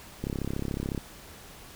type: click train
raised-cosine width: 3 ms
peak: -18 dBFS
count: 26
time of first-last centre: 0.24-0.977 s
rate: 33.9 Hz
effects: pink hiss -48 dBFS RMS until 1.75 s